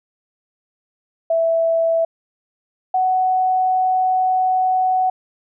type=tone pair in turn; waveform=sine; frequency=659.3 / 744.8 Hz; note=E5 / F#5; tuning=0 / +11 cents; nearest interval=major second; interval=211 cents; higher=second; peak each=-14 dBFS; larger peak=neither; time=1.3-2.05 / 2.94-5.1 s; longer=second; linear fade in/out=5 ms; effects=none